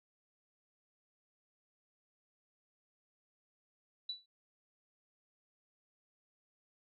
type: tone with exponential decay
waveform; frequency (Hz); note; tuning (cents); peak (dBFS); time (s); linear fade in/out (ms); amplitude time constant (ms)
sine; 3951; B7; 0; -34; 4.09-4.26; 5; 35
effects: none